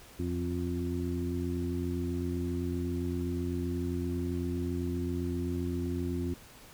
harmonic tone with a mistuned harmonic, 87.7 Hz, F2, 8 cents sharp, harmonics 1 / 2 / 3 / 4, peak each -34 / -38 / -35 / -37 dBFS, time 0.19-6.34 s, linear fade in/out 5 ms, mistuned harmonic 1, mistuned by -48 cents, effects pink hiss -53 dBFS RMS until 6.73 s

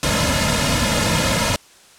pink noise with comb filter, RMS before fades -18 dBFS, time 0.03-1.56 s, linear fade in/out 0 ms, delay 2.6 ms, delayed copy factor -0.8, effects white hiss -48 dBFS RMS until 1.98 s + low-pass 9000 Hz 12 dB/octave

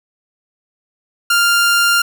sawtooth tone, 1396.9 Hz, F6, in tune, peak -7 dBFS, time 1.3-2.02 s, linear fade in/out 5 ms, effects none

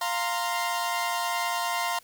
sawtooth chord, F suspended fourth, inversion none, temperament equal with one note detuned, 698.5 / 928 / 1046.5 Hz, F5 / Bb5 / C6, 0 / -8 / 0 cents, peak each -27 dBFS, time 0.01-1.99 s, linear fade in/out 5 ms, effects white hiss -57 dBFS RMS until 2.03 s

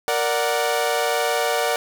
sawtooth chord, Bb augmented, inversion none, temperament equal, 466.2 / 587.3 / 740 Hz, Bb4 / D5 / F#5, 0 / 0 / 0 cents, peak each -20 dBFS, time 0.08-1.76 s, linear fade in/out 0 ms, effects none

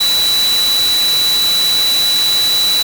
sine tone in noise, 3951 Hz, B7, in tune, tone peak -11 dBFS, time 0-2.83 s, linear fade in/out 10 ms, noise white, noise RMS -20 dBFS, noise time 0-2.83 s, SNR +6 dB, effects none

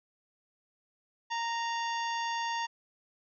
harmonic tone with a mistuned harmonic, 929 Hz, A#5, 6 cents flat, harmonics 1 / 2 / 3 / 4 / 5 / 6 / 7, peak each -32 / -38 / -42 / -44 / -46 / -48 / -49 dBFS, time 1.3-2.67 s, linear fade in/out 20 ms, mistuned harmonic 4, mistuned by -110 cents, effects none

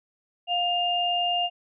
sine tone pair together, 707 / 2811 Hz, F5 / F7, +21 / +11 cents, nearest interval 2 octaves, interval 2390 cents, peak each -25 / -25 dBFS, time 0.47-1.5 s, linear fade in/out 50 ms, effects none

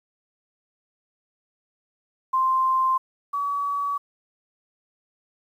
sine tone pair in turn, 1046.5 / 1136.9 Hz, C6 / C#6, 0 / +43 cents, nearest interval minor second, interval 143 cents, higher second, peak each -18 / -23 dBFS, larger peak first, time 2.33-2.98 / 3.33-3.98 s, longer neither, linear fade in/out 10 ms, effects 9-bit

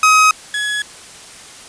30% pulse tone pair in turn, 1266 / 1685.9 Hz, D#6 / G#6, +30 / +26 cents, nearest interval perfect fourth, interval 496 cents, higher second, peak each -5 / -15 dBFS, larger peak first, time 0.03-0.31 / 0.54-0.82 s, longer neither, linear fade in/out 2 ms, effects white hiss -37 dBFS RMS until 1.68 s + resampled to 22050 Hz

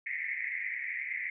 pink band-pass noise, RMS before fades -36 dBFS, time 0.06-1.3 s, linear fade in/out 5 ms, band 1900 to 2200 Hz, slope 96 dB/octave, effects none

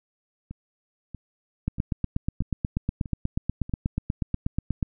two click trains, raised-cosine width 5 ms, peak -24 / -12 dBFS, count 6 / 27, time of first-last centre 0.51-3.695 / 1.68-4.828 s, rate 1.57 / 8.26 Hz, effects none

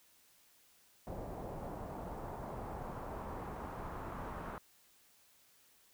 pink noise with low-pass filter sweep, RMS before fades -44 dBFS, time 1.07-4.58 s, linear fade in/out 0 ms, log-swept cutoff 710 to 1200 Hz, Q 1.8, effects white hiss -67 dBFS RMS until 5.93 s

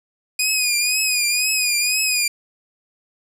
15% pulse tone with vibrato, 2476 Hz, D#7, 9 cents flat, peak -10 dBFS, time 0.39-2.28 s, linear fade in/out 5 ms, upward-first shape triangle, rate 2 Hz, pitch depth 76 cents each way, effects none

